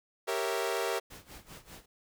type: chord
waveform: sawtooth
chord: G diminished seventh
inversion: none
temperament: equal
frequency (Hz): 392 / 466.2 / 554.4 / 659.3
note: G4 / Bb4 / Db5 / Fb5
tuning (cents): 0 / 0 / 0 / 0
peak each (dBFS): -31 / -30 / -34 / -33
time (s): 0.27-1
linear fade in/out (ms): 20
type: noise with tremolo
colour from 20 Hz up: pink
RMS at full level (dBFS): -47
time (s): 1.1-1.86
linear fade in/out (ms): 10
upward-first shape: sine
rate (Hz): 5.1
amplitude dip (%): 85
effects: none